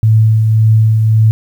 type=tone with tremolo; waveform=sine; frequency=110 Hz; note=A2; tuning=in tune; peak=-4 dBFS; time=0.03-1.31 s; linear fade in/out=0 ms; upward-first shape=triangle; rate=1.8 Hz; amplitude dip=35%; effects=7-bit